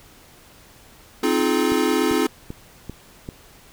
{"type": "chord", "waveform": "square", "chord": "F minor seventh", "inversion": "second", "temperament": "equal with one note detuned", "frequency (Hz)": [261.6, 311.1, 349.2, 425], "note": ["C4", "Eb4", "F4", "Ab4"], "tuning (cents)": [0, 0, 0, 40], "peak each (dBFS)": -24, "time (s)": [1.23, 2.27], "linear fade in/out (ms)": 5}
{"type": "click train", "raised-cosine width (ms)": 3, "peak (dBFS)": -18, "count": 5, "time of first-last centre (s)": [1.72, 3.289], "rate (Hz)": 2.55}
{"effects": ["pink hiss -49 dBFS RMS until 3.72 s"]}